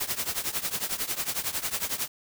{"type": "noise with tremolo", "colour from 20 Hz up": "white", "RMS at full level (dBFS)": -27, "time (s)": [0, 2.08], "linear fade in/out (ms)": 10, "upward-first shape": "triangle", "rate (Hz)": 11, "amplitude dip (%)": 90, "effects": []}